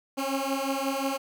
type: beating tone pair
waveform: 15% pulse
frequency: 268.8 / 274.4 Hz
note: C4 / C#4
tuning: +47 / -17 cents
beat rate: 5.6 Hz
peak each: -24 / -23 dBFS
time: 0.17-1.18 s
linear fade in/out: 20 ms
effects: none